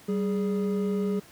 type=tone pair together; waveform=triangle; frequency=193.74 / 415.3 Hz; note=G3 / G#4; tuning=-20 / 0 cents; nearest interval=octave + minor second; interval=1320 cents; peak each=-24 / -27 dBFS; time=0.08-1.2 s; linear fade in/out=10 ms; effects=pink hiss -52 dBFS RMS until 1.31 s + high-pass 80 Hz 12 dB/octave